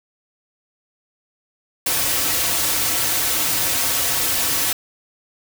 white noise with comb filter, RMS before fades -20 dBFS, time 1.86-4.73 s, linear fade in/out 5 ms, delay 4.9 ms, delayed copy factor -0.65, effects none

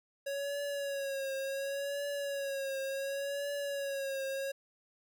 square tone with vibrato, 554.4 Hz, C#5, in tune, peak -35 dBFS, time 0.26-4.52 s, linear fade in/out 10 ms, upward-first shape triangle, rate 0.69 Hz, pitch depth 56 cents each way, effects none

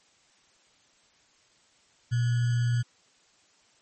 sine tone with sample-and-hold, 120 Hz, B2, 49 cents flat, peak -22 dBFS, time 2.11-2.83 s, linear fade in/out 20 ms, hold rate 1575 Hz, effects white hiss -63 dBFS RMS until 3.81 s + MP3 32 kbps

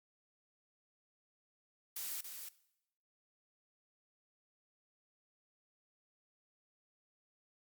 blue noise with echo, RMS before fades -41 dBFS, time 1.96-2.21 s, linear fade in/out 5 ms, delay 280 ms, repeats 1, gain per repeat -6 dB, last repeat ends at 2.49 s, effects noise-tail reverb RT60 0.8 s tail -18 dB re dry + Opus 48 kbps

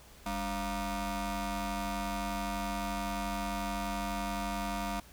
20% pulse ring-modulated tone, 246.9 Hz, B3, in tune, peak -25 dBFS, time 0.26-5 s, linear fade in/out 2 ms, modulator 448 Hz, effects added 60 Hz sine -58 dBFS peak until 5.12 s + pink hiss -56 dBFS RMS until 5.12 s

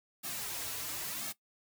white noise with flanger, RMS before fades -39 dBFS, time 0.23-1.33 s, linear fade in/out 20 ms, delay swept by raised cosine 2 to 5.7 ms, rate 0.96 Hz, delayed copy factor -0.9, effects noise-tail reverb RT60 0.1 s tail -18 dB re dry

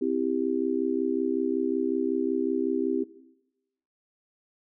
sine chord, C major, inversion none, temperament just, 261.6 / 327 / 392.4 Hz, C4 / E4 / G4, 0 / -14 / +2 cents, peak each -28 dBFS, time 0.01-3.04 s, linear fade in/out 10 ms, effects noise-tail reverb RT60 0.9 s tail -17 dB re dry

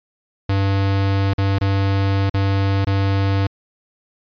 square tone with dropouts, 98 Hz, G2, in tune, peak -16 dBFS, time 0.49-3.47 s, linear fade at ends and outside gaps 5 ms, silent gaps 1.336-1.381 / 1.586-1.611 / 2.297-2.341 / 2.848-2.869 s, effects resampled to 11025 Hz

